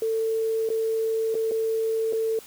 sine tone with dropouts, 446.5 Hz, A4, 25 cents sharp, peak -22 dBFS, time 0.02-2.39 s, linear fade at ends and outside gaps 2 ms, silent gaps 0.69-0.701 / 1.344-1.351 / 1.512-1.517 / 2.126-2.132 s, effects white hiss -47 dBFS RMS until 2.46 s

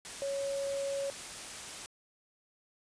sine tone in noise, 554.4 Hz, C#5, in tune, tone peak -32 dBFS, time 0.22-1.1 s, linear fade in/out 0 ms, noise white, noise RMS -43 dBFS, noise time 0.05-1.86 s, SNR +8 dB, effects resampled to 22050 Hz

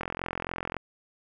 click train, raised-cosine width 0.5 ms, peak -16 dBFS, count 34, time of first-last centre 0.01-0.767 s, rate 43.6 Hz, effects none

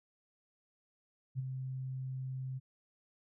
sine tone with ADSR envelope, 130.81 Hz, C3, in tune, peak -31 dBFS, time 1.35-2.6 s, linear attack 40 ms, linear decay 20 ms, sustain -6 dB, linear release 29 ms, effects none

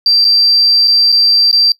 triangle tone with dropouts, 4699 Hz, D8, in tune, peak -3 dBFS, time 0.06-1.72 s, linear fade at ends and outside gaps 2 ms, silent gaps 0.245-0.249 / 0.875-0.879 / 1.12-1.124 / 1.514-1.528 s, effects noise-tail reverb RT60 0.1 s tail -22 dB re dry + tanh soft clip ceiling -4 dBFS

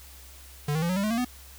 square tone with pitch steps, 146.83 / 158.28 / 170.62 / 183.93 / 198.27 / 213.7 / 230.4 / 248.4 Hz, D3 / D#3 / F3 / F#3 / G3 / G#3 / A#3 / B3, 0 / +30 / -40 / -10 / +20 / +50 / -20 / +10 cents, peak -25 dBFS, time 0.68-1.248 s, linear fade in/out 5 ms, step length 71 ms, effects added 66 Hz sine -48 dBFS peak until 1.58 s + white hiss -50 dBFS RMS until 1.58 s

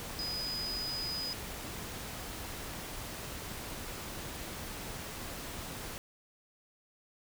sine tone in noise, 4978 Hz, D#8, in tune, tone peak -35 dBFS, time 0.19-1.33 s, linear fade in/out 0 ms, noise pink, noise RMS -42 dBFS, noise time 0-5.98 s, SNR +4 dB, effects none

